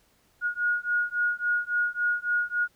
sine beating tone pair, 1440 / 1443.6 Hz, F#6 / F#6, -47 / -43 cents, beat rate 3.6 Hz, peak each -27 / -27 dBFS, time 0.41-2.68 s, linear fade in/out 50 ms, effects pink hiss -65 dBFS RMS until 2.75 s

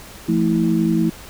sine tone cluster, 171.5 / 221.9 / 325.4 Hz, F3 / A3 / E4, -31 / +15 / -22 cents, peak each -19 dBFS, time 0.28-1.1 s, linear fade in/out 10 ms, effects pink hiss -39 dBFS RMS until 1.29 s

